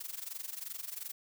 blue noise with amplitude modulation, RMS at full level -39 dBFS, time 0-1.12 s, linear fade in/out 10 ms, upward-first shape sine, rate 22.8 Hz, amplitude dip 85%, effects none

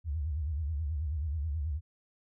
sine tone with vibrato, 75.9 Hz, D#2, 42 cents flat, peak -30 dBFS, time 0.04-1.81 s, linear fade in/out 50 ms, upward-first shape sine, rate 9.3 Hz, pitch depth 170 cents each way, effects none

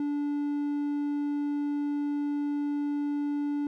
triangle tone, 290 Hz, D4, 22 cents flat, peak -25 dBFS, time 0-3.67 s, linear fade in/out 2 ms, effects none

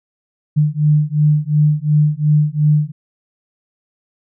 sine beating tone pair, 149 / 151.8 Hz, D3 / D#3, +25 / -42 cents, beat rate 2.8 Hz, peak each -14 dBFS, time 0.56-2.92 s, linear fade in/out 20 ms, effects none

